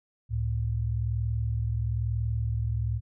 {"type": "tone pair together", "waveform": "sine", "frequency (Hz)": [69.4, 110.45], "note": ["C#2", "A2"], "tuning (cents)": [3, 7], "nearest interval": "minor sixth", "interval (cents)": 804, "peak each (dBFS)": [-30, -27], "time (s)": [0.29, 3.01], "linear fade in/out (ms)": 50, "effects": []}